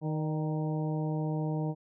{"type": "harmonic tone with a mistuned harmonic", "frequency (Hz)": 155.56, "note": "D#3", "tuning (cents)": 0, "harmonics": [1, 2, 3, 4, 5, 6], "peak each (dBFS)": [-30, -36, -40, -42, -44, -46], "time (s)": [0.01, 1.75], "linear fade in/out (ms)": 50, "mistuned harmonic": 4, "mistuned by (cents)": -41, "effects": []}